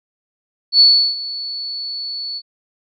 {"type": "tone with ADSR envelope", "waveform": "sine", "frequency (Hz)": 4435, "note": "C#8", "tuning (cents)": 0, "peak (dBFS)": -5, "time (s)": [0.72, 2.42], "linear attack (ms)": 80, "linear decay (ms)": 350, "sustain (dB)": -18, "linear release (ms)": 52, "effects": []}